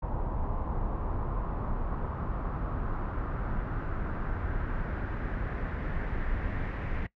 brown noise with low-pass filter sweep, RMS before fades -32 dBFS, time 0.02-7.07 s, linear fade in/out 10 ms, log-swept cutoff 940 to 2000 Hz, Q 2.7, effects noise-tail reverb RT60 0.1 s tail -20 dB re dry

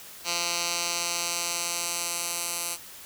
10% pulse tone with band-pass filter sweep, 172.3 Hz, F3, 23 cents flat, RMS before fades -30 dBFS, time 0.24-2.78 s, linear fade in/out 50 ms, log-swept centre 5200 to 10000 Hz, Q 1.1, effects white hiss -45 dBFS RMS until 3.05 s

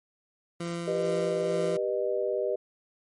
20% pulse tone with tremolo, 170.6 Hz, F3, 40 cents flat, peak -26 dBFS, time 0.6-1.77 s, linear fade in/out 5 ms, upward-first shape sine, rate 2.2 Hz, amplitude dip 30%
sine chord, G augmented, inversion none, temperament just, 392 / 490 / 612.5 Hz, G4 / B4 / D#5, 0 / -14 / -27 cents, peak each -30 dBFS, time 0.87-2.56 s, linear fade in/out 10 ms
effects MP3 48 kbps

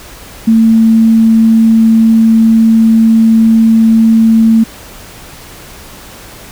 sine tone, 224.5 Hz, A3, 35 cents sharp, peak -3 dBFS, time 0.47-4.64 s, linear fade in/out 10 ms, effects pink hiss -32 dBFS RMS until 6.51 s

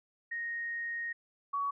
sine tone pair in turn, 1865 / 1126.6 Hz, A#6 / C#6, 0 / +28 cents, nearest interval major sixth, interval 872 cents, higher first, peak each -34 / -30 dBFS, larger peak second, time 0.31-1.13 / 1.53-1.71 s, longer first, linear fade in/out 10 ms, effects none

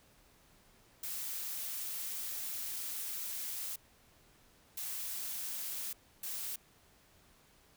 blue noise bursts at uneven times, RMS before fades -40 dBFS, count 3, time 1.03-3.76 / 4.77-5.93 / 6.23-6.56 s, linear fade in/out 5 ms, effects pink hiss -65 dBFS RMS until 7.76 s

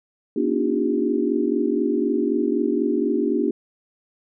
sine tone cluster, 237.6 / 281.5 / 305.5 / 355.5 / 400.3 Hz, A#3 / C#4 / D#4 / F4 / G4, +33 / +27 / -32 / +31 / +36 cents, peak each -25 dBFS, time 0.36-3.51 s, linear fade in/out 5 ms, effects none

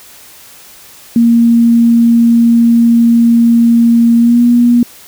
sine tone with pitch glide, 233.2 to 239.9 Hz, A#3 to A#3, +1 to +50 cents, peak -4 dBFS, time 1.16-4.83 s, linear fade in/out 2 ms, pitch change +49 cents, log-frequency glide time 4.18-4.41 s, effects white hiss -37 dBFS RMS until 5.07 s

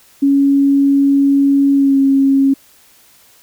sine tone with pitch glide, 278.3 to 272.7 Hz, C#4 to C#4, +7 to -28 cents, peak -8 dBFS, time 0.22-2.54 s, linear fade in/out 10 ms, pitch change -35 cents, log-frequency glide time 1.74-1.98 s, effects white hiss -48 dBFS RMS until 3.42 s

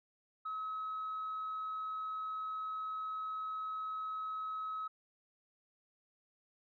sine tone, 1282 Hz, E6, 49 cents flat, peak -36 dBFS, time 0.45-4.88 s, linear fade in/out 10 ms, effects tanh soft clip ceiling -34 dBFS

